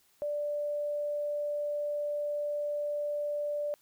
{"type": "tone", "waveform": "sine", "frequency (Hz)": 587.3, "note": "D5", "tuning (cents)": 0, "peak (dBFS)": -30, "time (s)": [0.22, 3.74], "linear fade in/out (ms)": 0, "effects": ["white hiss -67 dBFS RMS until 3.81 s"]}